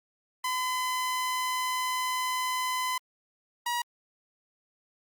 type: tone pair in turn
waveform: sawtooth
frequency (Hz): 1015 / 957.7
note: B5 / A#5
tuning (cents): +47 / +46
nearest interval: minor second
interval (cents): 101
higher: first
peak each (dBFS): -24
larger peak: neither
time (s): 0.44-2.98 / 3.66-3.82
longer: first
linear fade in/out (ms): 5
effects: Opus 48 kbps